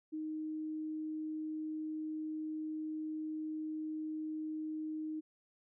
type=tone; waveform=sine; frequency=311.1 Hz; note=D#4; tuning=in tune; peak=-37 dBFS; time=0.12-5.21 s; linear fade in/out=20 ms; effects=none